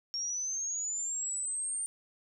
sine linear sweep, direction up, 5510 to 8870 Hz, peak -32 dBFS, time 0.14-1.86 s, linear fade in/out 0 ms, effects none

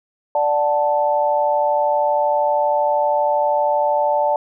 sine chord, D major, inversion none, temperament equal, 587.3 / 740 / 880 Hz, D5 / F#5 / A5, 0 / 0 / 0 cents, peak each -18 / -23 / -18 dBFS, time 0.35-4.36 s, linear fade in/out 2 ms, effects none

